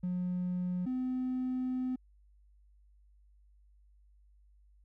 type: tone pair in turn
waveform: triangle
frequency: 180 / 255.3 Hz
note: F#3 / C4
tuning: -47 / -42 cents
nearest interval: tritone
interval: 605 cents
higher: second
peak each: -28 / -28 dBFS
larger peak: neither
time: 0.03-0.86 / 0.86-1.96 s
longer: second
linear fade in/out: 10 ms
effects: tanh soft clip ceiling -27 dBFS + added 50 Hz sine -60 dBFS peak until 4.84 s